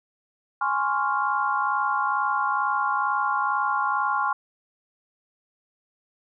sine chord, Db major seventh, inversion second, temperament equal, 830.6 / 1046.5 / 1108.7 / 1396.9 Hz, Ab5 / C6 / Db6 / F6, 0 / 0 / 0 / 0 cents, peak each -27 dBFS, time 0.61-4.33 s, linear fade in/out 5 ms, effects none

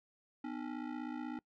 square ring-modulated tone, 277.2 Hz, C#4, in tune, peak -37 dBFS, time 0.44-1.39 s, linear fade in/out 2 ms, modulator 28.1 Hz, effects noise-tail reverb RT60 0.1 s tail -25 dB re dry + low-pass 2000 Hz 12 dB/octave

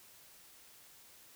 silence, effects white hiss -59 dBFS RMS until 1.35 s

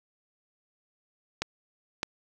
clicks, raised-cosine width 0.2 ms, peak -11 dBFS, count 2, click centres 1.42 / 2.031 s, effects none

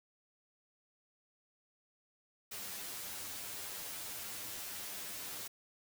white noise with comb filter, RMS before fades -44 dBFS, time 2.51-5.48 s, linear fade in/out 10 ms, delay 10 ms, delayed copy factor +0.7, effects none

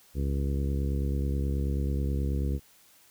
harmonic tone, 69.3 Hz, C#2, in tune, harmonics 1 / 2 / 3 / 4 / 5 / 6 / 7, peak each -27 / -33 / -37 / -39 / -41 / -43 / -44 dBFS, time 0.14-2.6 s, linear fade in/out 50 ms, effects white hiss -59 dBFS RMS until 3.1 s

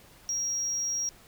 sine tone, 5640 Hz, F8, 16 cents sharp, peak -26 dBFS, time 0.29-1.09 s, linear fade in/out 0 ms, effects tanh soft clip ceiling -25 dBFS + pink hiss -55 dBFS RMS until 1.27 s

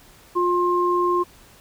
sine tone pair together, 354.1 / 1061 Hz, F4 / C6, +24 / +24 cents, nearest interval octave + perfect fifth, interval 1900 cents, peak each -20 dBFS, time 0.35-1.24 s, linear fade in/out 20 ms, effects pink hiss -50 dBFS RMS until 1.6 s

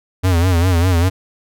square tone with vibrato, 88.4 Hz, F2, 22 cents sharp, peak -12 dBFS, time 0.23-1.1 s, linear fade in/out 20 ms, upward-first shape sine, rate 5 Hz, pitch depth 110 cents each way, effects none

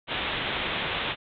white low-pass noise, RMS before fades -30 dBFS, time 0.07-1.16 s, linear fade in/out 50 ms, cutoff 3700 Hz, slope 96 dB/octave, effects none

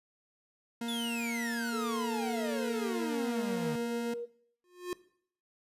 40% pulse tone, 233.6 Hz, A#3, 4 cents sharp, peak -33 dBFS, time 0.81-4.14 s, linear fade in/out 5 ms
45% pulse exponential sweep, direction down, 3550 to 146.83 Hz, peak -36 dBFS, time 0.88-3.76 s, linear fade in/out 5 ms
sine tone with pitch glide, 440 to 474.3 Hz, A4 to A#4, 0 to +30 cents, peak -36 dBFS, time 1.72-4.26 s, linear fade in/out 20 ms, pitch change +130 cents, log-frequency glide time 2.81-3.3 s
square tone with exponential growth, 357.7 Hz, F4, 41 cents sharp, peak -31 dBFS, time 4.64-4.93 s, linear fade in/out 1 ms, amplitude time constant 61 ms
effects noise-tail reverb RT60 0.6 s tail -19 dB re dry + resampled to 32000 Hz

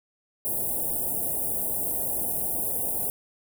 white band-stop noise, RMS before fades -28 dBFS, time 0.45-3.1 s, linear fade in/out 0 ms, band 800 to 9100 Hz, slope 48 dB/octave, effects none

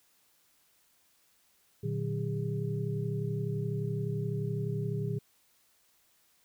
sine tone cluster, 117.7 / 149.4 / 186 / 406.7 Hz, A#2 / D3 / F#3 / G#4, +17 / +30 / +9 / -36 cents, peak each -34 / -34 / -39 / -38 dBFS, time 1.83-5.19 s, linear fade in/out 10 ms, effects white hiss -68 dBFS RMS until 6.44 s

